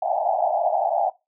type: band-pass noise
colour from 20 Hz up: white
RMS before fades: -22 dBFS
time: 0.02-1.1 s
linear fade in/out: 5 ms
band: 620 to 830 Hz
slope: 96 dB/octave
effects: noise-tail reverb RT60 0.2 s tail -18 dB re dry